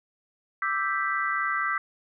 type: chord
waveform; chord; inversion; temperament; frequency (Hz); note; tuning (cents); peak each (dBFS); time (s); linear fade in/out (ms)
sine; E minor seventh; third; equal; 1174.7 / 1318.5 / 1568 / 1975.5; D6 / E6 / G6 / B6; 0 / 0 / 0 / 0; -30; 0.62-1.78; 2
effects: none